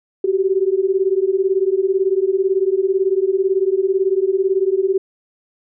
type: beating tone pair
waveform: sine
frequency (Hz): 374.4 / 392.4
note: F#4 / G4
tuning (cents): +20 / +2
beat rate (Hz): 18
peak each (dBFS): -17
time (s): 0.24-4.98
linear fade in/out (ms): 5
effects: none